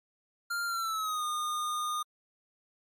square tone with pitch glide, 1395 to 1221.5 Hz, F6 to D#6, -2 to -32 cents, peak -31 dBFS, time 0.5-2.03 s, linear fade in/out 10 ms, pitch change -230 cents, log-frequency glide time 0.66-1.24 s, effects MP3 64 kbps

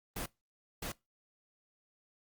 pink noise with echo, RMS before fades -38 dBFS, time 0.16-0.26 s, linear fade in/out 5 ms, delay 660 ms, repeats 1, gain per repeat -2 dB, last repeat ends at 0.92 s, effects noise-tail reverb RT60 0.2 s tail -21 dB re dry + Opus 24 kbps

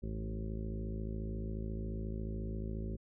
harmonic tone with a mistuned harmonic, 54.2 Hz, A1, 25 cents flat, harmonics 1 / 2 / 3 / 4 / 5 / 6 / 7 / 8 / 9 / 10, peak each -39 / -43 / -46 / -44 / -55 / -52 / -48 / -57 / -61 / -56 dBFS, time 0.02-2.97 s, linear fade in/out 20 ms, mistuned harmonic 2, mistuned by -30 cents, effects none

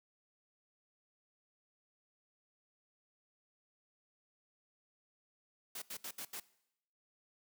white noise bursts at uneven times, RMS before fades -44 dBFS, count 5, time 5.75-5.82 / 5.9-5.97 / 6.04-6.11 / 6.18-6.25 / 6.33-6.4 s, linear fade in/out 5 ms, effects noise-tail reverb RT60 0.8 s tail -20 dB re dry + high-pass 150 Hz 12 dB/octave

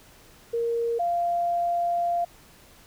sine tone pair in turn, 466.2 / 693 Hz, A#4 / F5, 0 / -14 cents, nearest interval perfect fifth, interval 686 cents, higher second, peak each -23 / -22 dBFS, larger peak second, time 0.53-0.99 / 0.99-2.25 s, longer second, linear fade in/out 10 ms, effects pink hiss -53 dBFS RMS until 2.86 s

